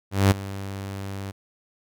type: tone with ADSR envelope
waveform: sawtooth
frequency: 98 Hz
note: G2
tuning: in tune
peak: -9 dBFS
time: 0.11-1.32 s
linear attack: 200 ms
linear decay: 16 ms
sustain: -18 dB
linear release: 19 ms
effects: none